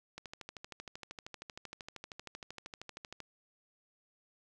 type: click train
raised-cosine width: 0.2 ms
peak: -27 dBFS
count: 40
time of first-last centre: 0.18-3.203 s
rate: 12.9 Hz
effects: none